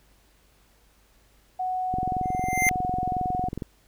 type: tone with pitch glide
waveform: sine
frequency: 740 to 734.5 Hz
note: F#5 to F#5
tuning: 0 to -13 cents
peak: -25 dBFS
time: 1.59-3.49 s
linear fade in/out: 10 ms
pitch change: -13 cents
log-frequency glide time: 2.59-2.81 s
type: click train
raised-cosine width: 3 ms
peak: -18 dBFS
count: 38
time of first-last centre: 1.94-3.622 s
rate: 22 Hz
type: tone with exponential growth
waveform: square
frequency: 2090 Hz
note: C7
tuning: 2 cents flat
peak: -17 dBFS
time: 2.23-2.69 s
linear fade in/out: 0 ms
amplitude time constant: 98 ms
effects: added 50 Hz sine -62 dBFS peak until 3.87 s + pink hiss -62 dBFS RMS until 3.87 s